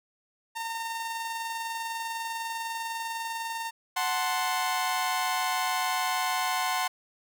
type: tone with tremolo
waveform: sawtooth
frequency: 912 Hz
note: A#5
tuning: 38 cents flat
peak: -27 dBFS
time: 0.55-3.71 s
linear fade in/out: 20 ms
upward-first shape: square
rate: 20 Hz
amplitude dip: 25%
type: chord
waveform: sawtooth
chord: F# diminished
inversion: none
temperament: equal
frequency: 740 / 880 / 1046.5 Hz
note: F#5 / A5 / C6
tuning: 0 / 0 / 0 cents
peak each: -26 / -30 / -26 dBFS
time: 3.96-6.88 s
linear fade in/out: 10 ms
effects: none